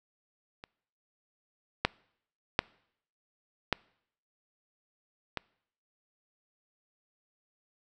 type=clicks; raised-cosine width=0.3 ms; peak=-27 / -7 / -6 / -9 / -16 dBFS; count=5; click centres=0.639 / 1.85 / 2.591 / 3.727 / 5.373 s; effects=noise-tail reverb RT60 0.7 s tail -25 dB re dry